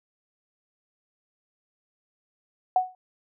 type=tone with exponential decay; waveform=sine; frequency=740 Hz; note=F#5; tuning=in tune; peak=-14 dBFS; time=2.76-2.95 s; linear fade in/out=2 ms; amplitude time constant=40 ms; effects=none